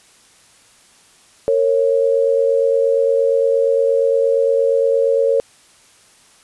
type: tone pair together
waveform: sine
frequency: 459.3 / 547.9 Hz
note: A#4 / C#5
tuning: -26 / -20 cents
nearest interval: minor third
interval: 306 cents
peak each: -15 dBFS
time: 1.48-5.4 s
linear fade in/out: 0 ms
effects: white hiss -50 dBFS RMS until 6.43 s + resampled to 24000 Hz